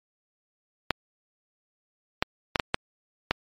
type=clicks; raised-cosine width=0.3 ms; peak=-5 dBFS; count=6; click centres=0.907 / 2.225 / 2.558 / 2.598 / 2.744 / 3.31 s; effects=MP3 64 kbps